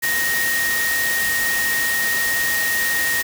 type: tone in noise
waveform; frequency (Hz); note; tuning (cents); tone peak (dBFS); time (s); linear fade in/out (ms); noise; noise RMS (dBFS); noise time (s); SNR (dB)
sine; 1864.7; A#6; 0; -19; 0.02-3.23; 20; white; -24; 0.02-3.23; +2
effects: none